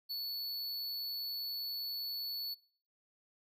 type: tone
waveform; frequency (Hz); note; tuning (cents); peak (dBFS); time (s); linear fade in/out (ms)
square; 4435; C#8; 0; -37; 0.09-2.55; 20
effects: noise-tail reverb RT60 0.5 s tail -22 dB re dry